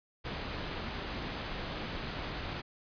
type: low-pass noise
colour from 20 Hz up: pink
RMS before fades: -39 dBFS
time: 0.24-2.62 s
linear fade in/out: 20 ms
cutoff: 4600 Hz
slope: 24 dB/octave
effects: resampled to 11025 Hz